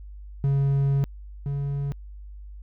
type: tone pair in turn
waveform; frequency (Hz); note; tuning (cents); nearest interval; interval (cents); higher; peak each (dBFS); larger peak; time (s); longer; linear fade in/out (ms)
triangle; 138.59 / 140.61; C#3 / C#3; 0 / +25; unison; 25; second; -17 / -23; first; 0.44-1.04 / 1.46-1.92; first; 0
effects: added 50 Hz sine -38 dBFS peak until 2.62 s